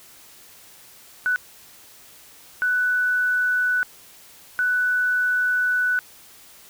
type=tone bursts at uneven times; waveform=sine; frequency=1488 Hz; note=F#6; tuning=9 cents sharp; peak=-18 dBFS; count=3; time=1.26-1.36 / 2.62-3.83 / 4.59-5.99 s; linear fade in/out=0 ms; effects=white hiss -48 dBFS RMS until 6.69 s